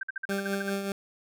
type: tone bursts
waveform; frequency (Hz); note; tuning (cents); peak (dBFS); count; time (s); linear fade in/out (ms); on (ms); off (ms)
sine; 1568; G6; 0; -29; 10; 0.01-0.698; 5; 22; 52
type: tone with tremolo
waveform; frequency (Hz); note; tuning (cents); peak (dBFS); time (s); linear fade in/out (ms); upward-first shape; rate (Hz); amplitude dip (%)
20% pulse; 197.6; G3; +14; -22; 0.29-0.92; 2; triangle; 5.1; 55
effects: none